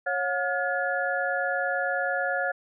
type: tone cluster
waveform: sine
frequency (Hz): 550 / 721 / 1424 / 1705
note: C#5 / F#5 / F6 / G#6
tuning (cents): -14 / -45 / +33 / +45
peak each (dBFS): -30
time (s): 0.06-2.52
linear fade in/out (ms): 10
effects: none